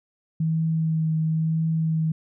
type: tone with vibrato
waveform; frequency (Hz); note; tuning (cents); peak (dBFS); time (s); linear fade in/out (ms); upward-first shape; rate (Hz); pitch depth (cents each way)
sine; 160; D#3; +49; -20; 0.4-2.12; 5; triangle; 0.98; 18
effects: none